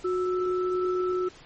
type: tone pair together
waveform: sine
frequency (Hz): 364.9 / 1318.5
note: F#4 / E6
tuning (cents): -24 / 0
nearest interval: octave + minor seventh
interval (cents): 2224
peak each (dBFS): -24 / -33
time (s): 0.04-1.29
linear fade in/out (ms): 10
effects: pink hiss -50 dBFS RMS until 1.45 s + MP3 32 kbps